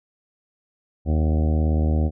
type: harmonic tone with a mistuned harmonic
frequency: 77.78 Hz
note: D#2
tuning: in tune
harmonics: 1 / 2 / 3 / 4 / 5 / 6 / 7 / 8 / 9 / 10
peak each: -18 / -27 / -27 / -31 / -36 / -38 / -35 / -40 / -41 / -41 dBFS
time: 1.05-2.11 s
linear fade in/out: 50 ms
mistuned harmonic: 10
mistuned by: -42 cents
effects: none